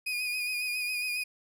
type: tone with vibrato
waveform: 35% pulse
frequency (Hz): 2471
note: D#7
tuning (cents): -13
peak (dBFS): -28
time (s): 0.06-1.24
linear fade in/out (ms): 10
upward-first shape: sine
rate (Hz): 7.3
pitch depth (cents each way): 34
effects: none